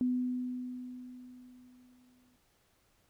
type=tone with exponential decay; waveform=sine; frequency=250.3 Hz; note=B3; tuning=23 cents sharp; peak=-26 dBFS; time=0.01-2.36 s; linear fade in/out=1 ms; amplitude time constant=510 ms; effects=pink hiss -71 dBFS RMS until 3.09 s